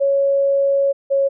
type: tone pair in turn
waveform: sine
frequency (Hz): 554.4 / 550.3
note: C#5 / C#5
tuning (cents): 0 / -13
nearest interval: unison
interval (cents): 13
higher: first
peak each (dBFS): -13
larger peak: neither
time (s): 0-0.93 / 1.1-1.29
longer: first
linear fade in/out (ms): 20
effects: none